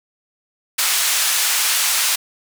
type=band-pass noise; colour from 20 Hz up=white; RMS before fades=-18 dBFS; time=0.78-2.16 s; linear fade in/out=10 ms; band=1100 to 11000 Hz; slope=12 dB/octave; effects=none